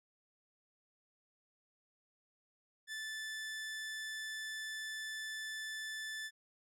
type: tone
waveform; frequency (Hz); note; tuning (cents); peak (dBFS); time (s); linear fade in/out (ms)
sawtooth; 1753; A6; -7; -37; 2.87-6.31; 50
effects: low-pass 10000 Hz 12 dB/octave

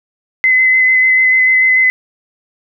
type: tone with vibrato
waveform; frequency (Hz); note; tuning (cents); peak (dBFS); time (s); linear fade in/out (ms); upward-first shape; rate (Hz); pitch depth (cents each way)
sine; 2038; C7; -46; -7; 0.44-1.9; 0; square; 6.8; 12
effects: none

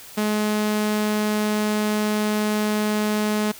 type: tone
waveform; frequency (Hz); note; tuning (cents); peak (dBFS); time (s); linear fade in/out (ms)
sawtooth; 211.8; G#3; +34; -16; 0.17-3.52; 10
effects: white hiss -42 dBFS RMS until 3.59 s

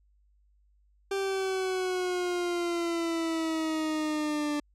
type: exponential sweep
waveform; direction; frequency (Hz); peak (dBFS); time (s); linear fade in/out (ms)
40% pulse; down; 393.1 to 293.7; -27; 1.11-4.6; 5
effects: added 50 Hz sine -62 dBFS peak until 4.74 s + low-pass 9000 Hz 12 dB/octave

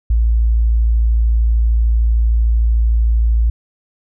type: tone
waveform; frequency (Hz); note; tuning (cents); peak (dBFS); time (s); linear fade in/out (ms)
sine; 56.6; A1; +50; -10; 0.1-3.5; 5
effects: none

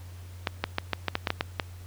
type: clicks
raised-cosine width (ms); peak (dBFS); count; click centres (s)
0.3; -9; 10; 0.472 / 0.64 / 0.784 / 0.933 / 1.083 / 1.154 / 1.272 / 1.304 / 1.409 / 1.598
effects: added 90 Hz sine -41 dBFS peak until 1.86 s + pink hiss -54 dBFS RMS until 1.86 s

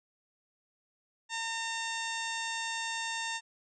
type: harmonic tone with a mistuned harmonic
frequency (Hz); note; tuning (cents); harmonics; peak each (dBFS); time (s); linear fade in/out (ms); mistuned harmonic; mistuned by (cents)
910; A#5; -42; 1 / 2 / 3 / 4 / 5 / 6 / 7 / 8 / 9; -39 / -38 / -41 / -41 / -48 / -46 / -47 / -45 / -49; 1.29-3.41; 50; 9; +18
effects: none

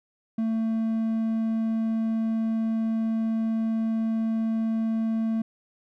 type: tone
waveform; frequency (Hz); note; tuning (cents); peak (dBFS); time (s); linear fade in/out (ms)
triangle; 223.7; A3; +29; -21; 0.38-5.42; 5
effects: none

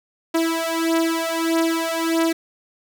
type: beating tone pair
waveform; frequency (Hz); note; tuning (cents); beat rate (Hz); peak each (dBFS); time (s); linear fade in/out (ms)
sawtooth; 327.9 / 329.5; E4 / E4; -9 / -1; 1.6; -18 / -18; 0.34-2.33; 10
effects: none

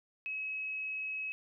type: tone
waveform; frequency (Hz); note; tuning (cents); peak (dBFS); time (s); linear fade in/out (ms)
sine; 2563; E7; -49; -35; 0.26-1.32; 0
effects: none

